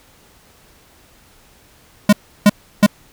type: tone bursts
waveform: square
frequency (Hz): 206.3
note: G#3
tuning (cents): -11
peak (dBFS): -6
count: 3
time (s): 2.09-2.864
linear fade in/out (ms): 5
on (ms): 38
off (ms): 330
effects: pink hiss -50 dBFS RMS until 3.12 s